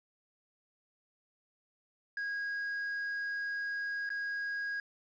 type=tone with dropouts; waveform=triangle; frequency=1642 Hz; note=G#6; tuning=20 cents flat; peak=-32 dBFS; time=2.17-4.8 s; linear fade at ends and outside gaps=2 ms; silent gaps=4.092-4.102 s; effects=resampled to 16000 Hz + 11-bit